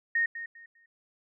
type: tone with echo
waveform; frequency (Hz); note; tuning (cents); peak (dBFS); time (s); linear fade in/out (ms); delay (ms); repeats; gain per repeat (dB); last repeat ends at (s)
sine; 1852; A#6; -12; -23; 0.15-0.26; 5; 200; 3; -12; 0.86
effects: none